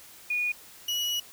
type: tone pair in turn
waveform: sine / 35% pulse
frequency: 2452 / 2923 Hz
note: D#7 / F#7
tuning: -26 / -22 cents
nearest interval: minor third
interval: 304 cents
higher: second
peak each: -25 dBFS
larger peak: neither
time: 0.3-0.52 / 0.88-1.2 s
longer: second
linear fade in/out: 5 ms
effects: white hiss -50 dBFS RMS until 1.32 s